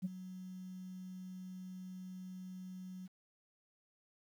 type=tone with ADSR envelope; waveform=sine; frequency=185 Hz; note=F#3; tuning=in tune; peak=-31 dBFS; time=0.02-3.08 s; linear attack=31 ms; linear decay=24 ms; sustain=-14 dB; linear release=23 ms; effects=tanh soft clip ceiling -30 dBFS + 11-bit